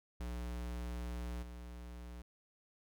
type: tone with level steps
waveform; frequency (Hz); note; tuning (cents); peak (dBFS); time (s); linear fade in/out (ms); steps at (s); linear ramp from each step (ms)
square; 60; B1; -49; -40 / -47; 0.2-2.22; 5; 1.42; 10
effects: none